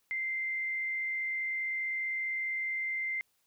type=tone with frequency modulation; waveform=sine; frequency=2085 Hz; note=C7; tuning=7 cents flat; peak=-31 dBFS; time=0.11-3.21 s; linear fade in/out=0 ms; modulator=60.4 Hz; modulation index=0.38; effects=white hiss -74 dBFS RMS until 3.46 s